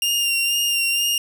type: tone with vibrato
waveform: sawtooth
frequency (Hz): 2794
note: F7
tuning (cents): 0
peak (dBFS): -15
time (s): 0.02-1.18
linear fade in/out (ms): 2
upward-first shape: sine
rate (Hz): 2.1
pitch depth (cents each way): 26
effects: none